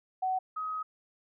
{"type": "tone pair in turn", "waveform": "sine", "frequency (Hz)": [750, 1264], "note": ["F#5", "D#6"], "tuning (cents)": [23, 27], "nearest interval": "major sixth", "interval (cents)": 904, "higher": "second", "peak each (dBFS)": [-27, -32], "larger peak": "first", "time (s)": [[0.22, 0.39], [0.56, 0.83]], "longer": "second", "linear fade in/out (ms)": 10, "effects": []}